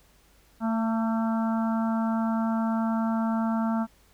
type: harmonic tone with a mistuned harmonic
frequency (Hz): 224.6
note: A3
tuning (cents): +36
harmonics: 1 / 3 / 4 / 5 / 6 / 7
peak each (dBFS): -24 / -34 / -34 / -41 / -37 / -46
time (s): 0.6-3.87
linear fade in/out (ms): 50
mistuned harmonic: 5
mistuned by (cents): +22
effects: added 50 Hz sine -61 dBFS peak until 4.13 s + pink hiss -61 dBFS RMS until 4.13 s